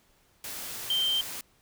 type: tone in noise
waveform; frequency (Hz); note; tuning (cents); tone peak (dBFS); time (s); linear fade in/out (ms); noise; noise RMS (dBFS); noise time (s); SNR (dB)
sine; 3136; G7; 0; -24; 0.9-1.21; 2; white; -38; 0.44-1.41; +11
effects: pink hiss -65 dBFS RMS until 1.61 s